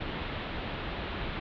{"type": "low-pass noise", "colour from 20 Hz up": "pink", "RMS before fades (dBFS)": -36, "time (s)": [0, 1.4], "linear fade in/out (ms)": 10, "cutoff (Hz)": 3800, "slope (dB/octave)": 48, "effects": []}